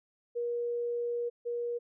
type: tone pair in turn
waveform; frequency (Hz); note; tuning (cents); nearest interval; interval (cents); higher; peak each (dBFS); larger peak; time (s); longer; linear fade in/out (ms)
sine; 476.7 / 476.7; A#4 / A#4; +39 / +39; unison; 0; neither; -30 / -31; first; 0.35-1.3 / 1.45-1.79; first; 20
effects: none